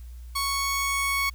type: tone pair together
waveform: sawtooth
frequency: 1108.7 / 2217 Hz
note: C#6 / C#7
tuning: 0 / 0 cents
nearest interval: octave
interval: 1200 cents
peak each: -23 dBFS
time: 0.35-1.3 s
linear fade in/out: 10 ms
effects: added 60 Hz sine -38 dBFS peak until 1.34 s + white hiss -60 dBFS RMS until 1.34 s